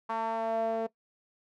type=tone with band-pass filter sweep; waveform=sawtooth; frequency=225.4 Hz; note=A3; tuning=42 cents sharp; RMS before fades=-31 dBFS; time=0.09-0.87 s; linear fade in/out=10 ms; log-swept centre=1000 to 550 Hz; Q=4.5; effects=noise-tail reverb RT60 0.1 s tail -19 dB re dry